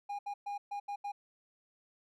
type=tone bursts at uneven times; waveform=triangle; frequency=813 Hz; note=G#5; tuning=37 cents flat; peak=-34 dBFS; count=6; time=0.09-0.19 / 0.26-0.34 / 0.46-0.58 / 0.71-0.8 / 0.88-0.96 / 1.04-1.12 s; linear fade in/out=10 ms; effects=none